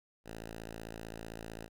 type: tone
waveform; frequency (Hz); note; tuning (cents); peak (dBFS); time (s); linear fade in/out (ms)
5% pulse; 55.6; A1; +19; -32; 0.24-1.69; 50
effects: none